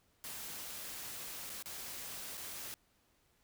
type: noise with dropouts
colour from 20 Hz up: white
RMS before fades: -45 dBFS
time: 0.24-2.74 s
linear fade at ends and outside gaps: 0 ms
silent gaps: 1.495-1.5 / 1.625-1.658 / 2.371-2.376 s
effects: pink hiss -73 dBFS RMS until 3.43 s